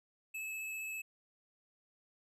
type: tone with vibrato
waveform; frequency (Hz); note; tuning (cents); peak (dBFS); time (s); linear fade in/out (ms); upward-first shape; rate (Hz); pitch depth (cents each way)
square; 2600; E7; -24; -40; 0.34-1.02; 10; triangle; 15; 12
effects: none